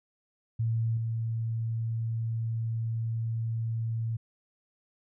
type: tone with level steps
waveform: sine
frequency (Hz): 113.7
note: A#2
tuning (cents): -43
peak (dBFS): -25 / -28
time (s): 0.59-4.17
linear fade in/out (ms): 10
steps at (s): 0.97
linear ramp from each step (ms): 2
effects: none